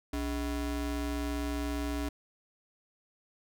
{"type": "ring-modulated tone", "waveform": "square", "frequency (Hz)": 174.61, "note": "F3", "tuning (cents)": 0, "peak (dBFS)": -29, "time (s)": [0.13, 2.09], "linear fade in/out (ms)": 5, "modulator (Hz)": 112, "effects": []}